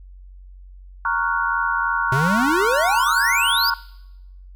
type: chord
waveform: sine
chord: Gb major seventh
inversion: first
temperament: equal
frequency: 932.3 / 1108.7 / 1396.9 / 1480 Hz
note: Bb5 / Db6 / F6 / Gb6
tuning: 0 / 0 / 0 / 0 cents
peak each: -24 dBFS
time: 1.05-3.74 s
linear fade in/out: 2 ms
type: exponential sweep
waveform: square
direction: up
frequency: 125 to 5090 Hz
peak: -19 dBFS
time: 2.12-3.7 s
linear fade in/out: 2 ms
effects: noise-tail reverb RT60 0.9 s tail -21 dB re dry + added 46 Hz sine -39 dBFS peak until 4.55 s